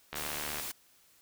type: click train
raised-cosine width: 0.3 ms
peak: -21 dBFS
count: 36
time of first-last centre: 0.13-0.598 s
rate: 74.8 Hz
type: noise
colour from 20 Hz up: white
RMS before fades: -39 dBFS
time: 0.15-0.72 s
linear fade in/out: 10 ms
effects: white hiss -64 dBFS RMS until 1.21 s